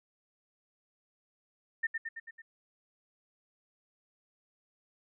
sine tone with echo, 1812 Hz, A#6, 50 cents flat, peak -27 dBFS, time 1.83-1.87 s, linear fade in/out 10 ms, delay 110 ms, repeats 5, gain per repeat -4 dB, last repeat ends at 2.42 s, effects none

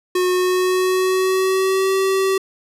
square tone with pitch glide, 364 to 384.3 Hz, F#4 to G4, -28 to -34 cents, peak -16 dBFS, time 0.15-2.38 s, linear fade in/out 5 ms, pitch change +94 cents, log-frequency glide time 0.32-1.94 s, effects resampled to 32000 Hz

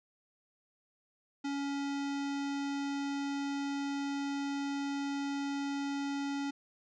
square tone, 280.6 Hz, C#4, 21 cents sharp, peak -34 dBFS, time 1.44-6.51 s, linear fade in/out 10 ms, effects resampled to 16000 Hz

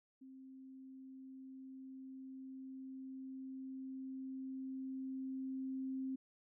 sine tone with level ramp, 263.9 Hz, C4, 15 cents sharp, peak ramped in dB -53 to -38 dBFS, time 0.21-6.16 s, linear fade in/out 10 ms, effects none

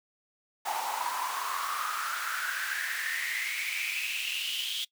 pink noise with high-pass filter sweep, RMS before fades -33 dBFS, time 0.65-4.85 s, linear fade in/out 10 ms, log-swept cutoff 820 to 3300 Hz, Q 7.6, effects noise-tail reverb RT60 0.1 s tail -22 dB re dry

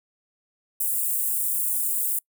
white high-pass noise, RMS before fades -25 dBFS, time 0.8-2.19 s, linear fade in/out 5 ms, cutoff 8200 Hz, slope 48 dB/octave, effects noise-tail reverb RT60 0.1 s tail -26 dB re dry

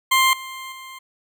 20% pulse tone with level steps, 1052 Hz, C6, 9 cents sharp, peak -9 / -27 / -31 dBFS, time 0.11-0.99 s, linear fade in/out 10 ms, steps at 0.33 / 0.72 s, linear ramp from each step 2 ms, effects none

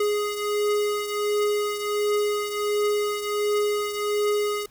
square beating tone pair, 415.3 / 416.7 Hz, G#4 / G#4, 0 / +6 cents, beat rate 1.4 Hz, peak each -24 / -30 dBFS, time 0-4.66 s, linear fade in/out 5 ms, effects pink hiss -58 dBFS RMS until 4.7 s

